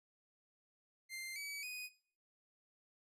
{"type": "tone with pitch steps", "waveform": "sawtooth", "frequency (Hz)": [2093, 2282, 2489], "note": ["C7", "C#7", "D#7"], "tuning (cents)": [0, 50, 0], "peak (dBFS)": -40, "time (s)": [1.09, 1.9], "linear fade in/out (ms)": 50, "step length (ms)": 270, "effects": ["noise-tail reverb RT60 0.5 s tail -18 dB re dry", "resampled to 32000 Hz"]}